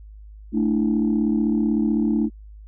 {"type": "chord", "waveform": "sine", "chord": "A suspended fourth", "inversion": "none", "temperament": "equal", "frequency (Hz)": [220, 293.7, 329.6], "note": ["A3", "D4", "E4"], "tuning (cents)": [0, 0, 0], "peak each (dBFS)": [-19, -22, -24], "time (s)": [0.52, 2.3], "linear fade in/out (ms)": 50, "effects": ["tanh soft clip ceiling -11 dBFS", "added 52 Hz sine -39 dBFS peak until 2.67 s"]}